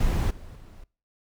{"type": "noise with level steps", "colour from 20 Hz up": "brown", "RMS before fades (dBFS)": [-23, -42, -45], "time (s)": [0, 0.84], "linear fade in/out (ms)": 5, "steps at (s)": [0.3, 0.55], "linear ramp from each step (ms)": 10, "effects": ["noise-tail reverb RT60 0.4 s tail -23 dB re dry"]}